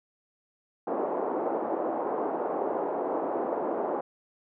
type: band-pass noise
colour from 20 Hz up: pink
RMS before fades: -30 dBFS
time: 0.87-4.01 s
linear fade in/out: 5 ms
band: 320 to 910 Hz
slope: 24 dB/octave
effects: none